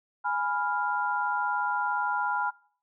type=chord; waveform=sine; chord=F diminished; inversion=first; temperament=equal; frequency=830.6 / 987.8 / 1396.9 Hz; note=Ab5 / Cb6 / F6; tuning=0 / 0 / 0 cents; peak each=-30 dBFS; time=0.24-2.51 s; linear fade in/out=20 ms; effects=noise-tail reverb RT60 0.5 s tail -22 dB re dry